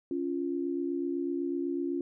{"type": "tone pair together", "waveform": "sine", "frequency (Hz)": [278.9, 346.9], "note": ["C#4", "F4"], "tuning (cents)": [11, -12], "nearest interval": "major third", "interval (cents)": 377, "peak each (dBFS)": [-32, -32], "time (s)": [0.11, 2.01], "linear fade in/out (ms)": 2, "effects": []}